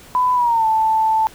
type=tone with pitch glide; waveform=sine; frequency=1000 to 880.7 Hz; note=B5 to A5; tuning=+21 to +1 cents; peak=-13 dBFS; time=0.15-1.27 s; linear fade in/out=0 ms; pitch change=-220 cents; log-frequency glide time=0.34-0.66 s; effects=pink hiss -43 dBFS RMS until 1.34 s